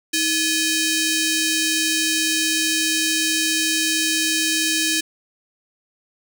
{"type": "ring-modulated tone", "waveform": "10% pulse", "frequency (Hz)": 1396.9, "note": "F6", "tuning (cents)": 0, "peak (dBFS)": -7, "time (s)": [0.13, 5.01], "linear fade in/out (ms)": 10, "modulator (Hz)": 1080, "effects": []}